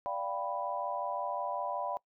sine chord, G dominant seventh, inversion second, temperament equal with one note detuned, 585 / 698.5 / 784 / 987.8 Hz, D5 / F5 / G5 / B5, -7 / 0 / 0 / 0 cents, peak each -38 / -39 / -39 / -37 dBFS, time 0.06-1.97 s, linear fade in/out 0 ms, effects noise-tail reverb RT60 0.1 s tail -22 dB re dry

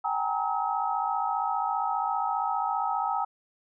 sine tone cluster, 770 / 825 / 928 / 1281 Hz, G5 / G#5 / A#5 / E6, -31 / -12 / -8 / -50 cents, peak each -31 dBFS, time 0.04-3.25 s, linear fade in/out 10 ms, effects none

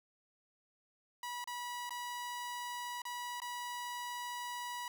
sawtooth tone with dropouts, 973 Hz, B5, 26 cents flat, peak -36 dBFS, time 1.23-4.88 s, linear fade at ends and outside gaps 2 ms, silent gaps 1.442-1.474 / 1.894-1.906 / 3.019-3.052 / 3.402-3.418 s, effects 11-bit

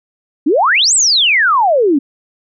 sine exponential two-way sweep, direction up then down, 262.5 to 8372 to 262.5 Hz, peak -8 dBFS, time 0.46-1.99 s, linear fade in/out 10 ms, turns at 0.94 s, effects none

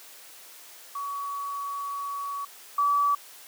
sine tone pair in turn, 1129 / 1148.1 Hz, C#6 / D6, +31 / -40 cents, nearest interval unison, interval 29 cents, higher second, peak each -30 / -20 dBFS, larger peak second, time 0.95-2.45 / 2.78-3.15 s, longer first, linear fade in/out 5 ms, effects white hiss -48 dBFS RMS until 3.47 s + high-pass 400 Hz 12 dB/octave

